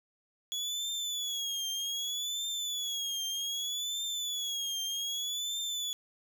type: tone with vibrato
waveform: 30% pulse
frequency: 3375 Hz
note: G#7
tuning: 27 cents sharp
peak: -30 dBFS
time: 0.52-5.93 s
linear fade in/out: 0 ms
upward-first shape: triangle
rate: 0.64 Hz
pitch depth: 110 cents each way
effects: none